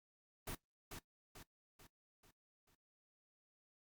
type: noise with echo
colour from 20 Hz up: pink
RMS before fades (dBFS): -44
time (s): 0.47-0.55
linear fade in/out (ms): 5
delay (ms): 440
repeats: 5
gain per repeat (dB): -6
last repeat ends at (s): 2.75
effects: noise-tail reverb RT60 0.1 s tail -17 dB re dry + Opus 32 kbps